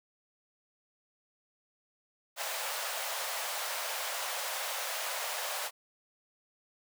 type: high-pass noise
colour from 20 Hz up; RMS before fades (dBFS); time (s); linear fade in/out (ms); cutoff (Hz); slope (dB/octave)
pink; -36; 2.36-5.71; 50; 540; 48
effects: none